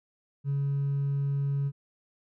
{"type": "tone with hard clipping", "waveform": "triangle", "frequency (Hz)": 140, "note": "C#3", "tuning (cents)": 18, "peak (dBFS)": -25, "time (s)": [0.44, 1.72], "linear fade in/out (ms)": 50, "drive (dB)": 2, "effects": []}